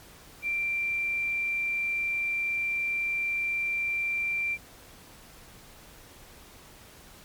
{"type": "tone", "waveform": "sine", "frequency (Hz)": 2359, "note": "D7", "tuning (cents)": 7, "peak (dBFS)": -26, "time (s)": [0.42, 4.58], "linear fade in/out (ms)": 50, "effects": ["pink hiss -51 dBFS RMS until 7.24 s", "MP3 96 kbps"]}